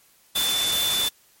sine tone in noise, 3520 Hz, A7, in tune, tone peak -22 dBFS, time 0.35-1.09 s, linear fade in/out 10 ms, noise white, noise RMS -26 dBFS, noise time 0.35-1.09 s, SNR +1 dB, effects white hiss -58 dBFS RMS until 1.4 s + MP3 64 kbps

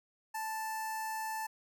sawtooth tone with notch filter, 880 Hz, A5, in tune, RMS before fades -38 dBFS, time 0.34-1.47 s, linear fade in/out 10 ms, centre 3500 Hz, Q 1, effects none

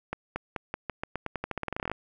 accelerating click train, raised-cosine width 0.5 ms, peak -16 dBFS, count 22, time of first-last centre 0.13-1.916 s, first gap 230 ms, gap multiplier 0.88, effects none

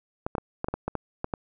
clicks, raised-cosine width 1 ms, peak -14 dBFS, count 10, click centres 0.265 / 0.352 / 0.382 / 0.644 / 0.685 / 0.74 / 0.88 / 0.953 / 1.244 / 1.338 s, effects none

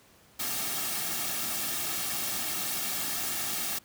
white noise with comb filter, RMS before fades -32 dBFS, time 0.39-3.79 s, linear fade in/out 10 ms, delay 2 ms, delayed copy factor -0.6, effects pink hiss -59 dBFS RMS until 3.84 s + high-pass 60 Hz 12 dB/octave

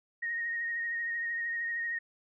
sine tone with vibrato, 1864.7 Hz, A#6, in tune, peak -31 dBFS, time 0.22-1.99 s, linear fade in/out 10 ms, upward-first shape triangle, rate 13 Hz, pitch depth 27 cents each way, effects none

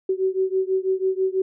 sine beating tone pair, 376.2 / 382.3 Hz, F#4 / G4, +29 / -43 cents, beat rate 6.1 Hz, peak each -22 / -23 dBFS, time 0.09-1.42 s, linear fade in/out 5 ms, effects none

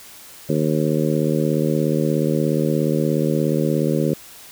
harmonic tone, 76.9 Hz, D#2, 20 cents flat, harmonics 2 / 3 / 4 / 5 / 6 / 7, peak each -21 / -23 / -24 / -25 / -26 / -26 dBFS, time 0.49-4.14 s, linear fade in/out 5 ms, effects white hiss -42 dBFS RMS until 4.51 s

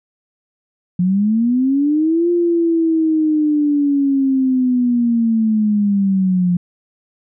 sine linear two-way sweep, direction up then down, 174.7 to 349.2 to 174.7 Hz, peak -12 dBFS, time 0.99-6.57 s, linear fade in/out 5 ms, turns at 2.3 s, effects none

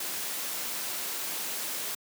white noise, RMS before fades -34 dBFS, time 0-1.95 s, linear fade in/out 5 ms, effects high-pass 200 Hz 12 dB/octave

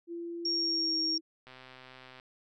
sine tone with pitch glide, 340.5 to 322.9 Hz, F4 to E4, -44 to -36 cents, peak -36 dBFS, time 0.07-1.21 s, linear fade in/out 50 ms, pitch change -92 cents, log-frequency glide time 0.46-0.99 s
sine tone, 5550 Hz, F8, 12 cents flat, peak -28 dBFS, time 0.45-1.18 s, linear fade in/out 5 ms
click train, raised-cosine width 0.3 ms, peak -34 dBFS, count 95, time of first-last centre 1.47-2.199 s, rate 129 Hz
effects none

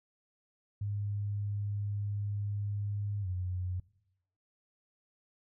sine tone with pitch glide, 102.3 to 91.14 Hz, G#2 to F#2, -26 to -26 cents, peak -32 dBFS, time 0.81-3.8 s, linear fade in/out 5 ms, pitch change -200 cents, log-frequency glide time 3.21-3.28 s, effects noise-tail reverb RT60 0.9 s tail -21 dB re dry

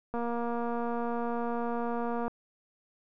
click train, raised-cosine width 1 ms, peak -21 dBFS, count 506, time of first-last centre 0.14-2.28 s, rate 236 Hz, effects none

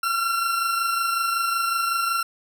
40% pulse tone pair together, 1361 / 1386.4 Hz, F6 / F6, -45 / -13 cents, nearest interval unison, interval 32 cents, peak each -21 / -30 dBFS, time 0.03-2.23 s, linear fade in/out 5 ms, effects none

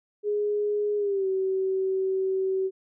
sine tone with pitch glide, 415.3 to 380.8 Hz, G#4 to F#4, 0 to +50 cents, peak -23 dBFS, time 0.23-2.71 s, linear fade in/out 50 ms, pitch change -150 cents, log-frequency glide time 0.97-1.27 s, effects none

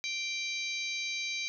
harmonic tone, 784 Hz, G5, in tune, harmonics 3 / 4 / 5 / 6 / 7 / 8, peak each -35 / -47 / -38 / -43 / -49 / -43 dBFS, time 0.04-1.48 s, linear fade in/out 0 ms, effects none

